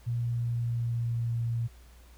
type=tone with pitch glide; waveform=sine; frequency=118.9 to 116.72 Hz; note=A#2 to A#2; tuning=+35 to +3 cents; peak=-27 dBFS; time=0.06-1.68 s; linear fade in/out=20 ms; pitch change=-32 cents; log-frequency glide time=0.28-1.47 s; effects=added 60 Hz sine -51 dBFS peak until 2.17 s + pink hiss -60 dBFS RMS until 2.17 s